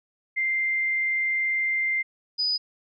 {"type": "tone pair in turn", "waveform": "sine", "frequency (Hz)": [2093, 4969], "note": ["C7", "D#8"], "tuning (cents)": [0, -3], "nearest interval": "octave + minor third", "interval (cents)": 1497, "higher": "second", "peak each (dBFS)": -22, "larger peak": "neither", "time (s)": [[0.36, 2.03], [2.38, 2.58]], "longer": "first", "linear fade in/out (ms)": 20, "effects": []}